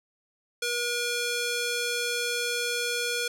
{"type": "tone with band-pass filter", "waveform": "square", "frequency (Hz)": 480, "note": "B4", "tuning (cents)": -49, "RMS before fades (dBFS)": -29, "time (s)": [0.62, 3.28], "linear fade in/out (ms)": 5, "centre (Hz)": 4900, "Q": 0.57, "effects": []}